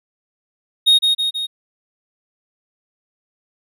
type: tone with echo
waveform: triangle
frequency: 3729 Hz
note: A#7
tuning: in tune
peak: -7 dBFS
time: 0.86-0.99 s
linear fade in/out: 20 ms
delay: 160 ms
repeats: 3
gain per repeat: -4 dB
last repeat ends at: 1.47 s
effects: none